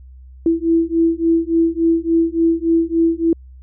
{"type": "beating tone pair", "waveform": "sine", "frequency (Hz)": [329.3, 332.8], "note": ["E4", "E4"], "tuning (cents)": [-2, 17], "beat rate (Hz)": 3.5, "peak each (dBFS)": -16, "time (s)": [0.46, 3.33], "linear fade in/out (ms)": 2, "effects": ["added 64 Hz sine -37 dBFS peak until 3.62 s"]}